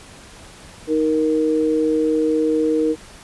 sine tone pair together, 312.8 / 468.3 Hz, D#4 / A#4, +9 / +8 cents, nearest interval perfect fifth, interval 699 cents, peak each -18 dBFS, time 0.87-2.96 s, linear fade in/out 50 ms, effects pink hiss -42 dBFS RMS until 3.23 s + resampled to 24000 Hz

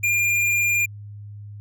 sine tone with tanh clipping, 2403 Hz, D7, 39 cents sharp, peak -19 dBFS, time 0.03-0.86 s, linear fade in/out 10 ms, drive 18 dB, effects added 103 Hz sine -35 dBFS peak until 1.6 s

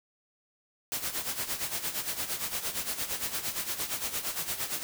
white noise with tremolo, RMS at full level -31 dBFS, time 0.92-4.83 s, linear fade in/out 0 ms, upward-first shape sine, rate 8.7 Hz, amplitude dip 70%, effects none

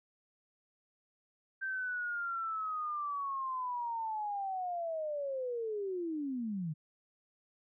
sine linear sweep, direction down, 1568 to 146.83 Hz, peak -34 dBFS, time 1.61-6.74 s, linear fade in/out 20 ms, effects none

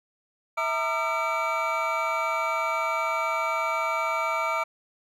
triangle tone cluster, 652 / 924 / 1209 / 1352 / 2303 Hz, E5 / A#5 / D6 / E6 / D7, -19 / -16 / +50 / +43 / -34 cents, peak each -29 dBFS, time 0.57-4.64 s, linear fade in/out 10 ms, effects none

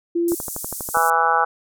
sine tone, 341.5 Hz, F4, 39 cents flat, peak -17 dBFS, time 0.15-0.35 s, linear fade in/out 10 ms
white band-pass noise, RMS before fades -31 dBFS, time 0.28-1.1 s, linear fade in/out 2 ms, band 7000 to 14000 Hz, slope 24 dB/octave
click train, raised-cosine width 1 ms, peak -16 dBFS, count 9, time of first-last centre 0.32-0.97 s, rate 12.3 Hz
harmonic tone, 164.81 Hz, E3, in tune, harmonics 3 / 4 / 5 / 6 / 7 / 8 / 9, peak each -27 / -28 / -19 / -25 / -23 / -21 / -23 dBFS, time 0.94-1.45 s, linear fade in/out 10 ms
effects none

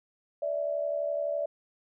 sine tone pair together, 581 / 652.8 Hz, D5 / E5, -19 / -17 cents, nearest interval major second, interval 202 cents, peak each -29 / -33 dBFS, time 0.42-1.46 s, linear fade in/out 5 ms, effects none

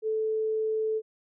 sine tone, 437.4 Hz, A4, 10 cents flat, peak -25 dBFS, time 0.02-1.02 s, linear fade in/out 50 ms, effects none

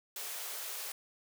white high-pass noise, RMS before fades -41 dBFS, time 0.16-0.92 s, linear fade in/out 2 ms, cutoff 390 Hz, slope 48 dB/octave, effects none

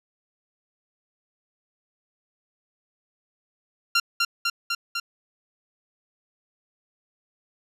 15% pulse tone with echo, 1384 Hz, F6, 16 cents flat, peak -11 dBFS, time 3.95-4 s, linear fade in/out 5 ms, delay 250 ms, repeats 4, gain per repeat -2 dB, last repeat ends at 5 s, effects low-pass 10000 Hz 12 dB/octave

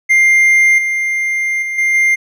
triangle tone with level steps, 2100 Hz, C7, 6 cents sharp, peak -5 / -12 / -16 / -9 / -7 dBFS, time 0.09-2.16 s, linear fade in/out 20 ms, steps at 0.78 / 1.62 / 1.78 / 1.94 s, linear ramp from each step 5 ms, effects none

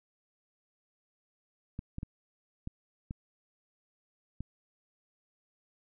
clicks, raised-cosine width 5 ms, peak -25 dBFS, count 6, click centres 1.791 / 1.984 / 2.031 / 2.674 / 3.109 / 4.406 s, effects none

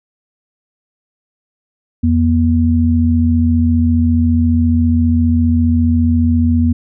sine tone pair together, 85 / 240.3 Hz, F2 / B3, -46 / -47 cents, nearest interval octave + tritone, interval 1799 cents, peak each -12 dBFS, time 2.03-6.73 s, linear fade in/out 10 ms, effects none

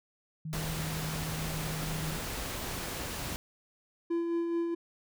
sine tone, 157.6 Hz, D#3, 23 cents sharp, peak -35 dBFS, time 0.45-2.17 s, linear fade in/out 5 ms
pink noise, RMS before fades -37 dBFS, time 0.53-3.36 s, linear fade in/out 0 ms
triangle tone with tremolo, 338.2 Hz, E4, 44 cents sharp, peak -25 dBFS, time 4.1-4.75 s, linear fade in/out 10 ms, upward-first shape sine, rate 4.7 Hz, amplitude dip 35%
effects none

